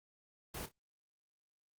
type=noise with echo; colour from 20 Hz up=pink; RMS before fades=-43 dBFS; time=0.54-0.66 s; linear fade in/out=5 ms; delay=28 ms; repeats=2; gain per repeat=-12 dB; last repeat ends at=0.716 s; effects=Opus 24 kbps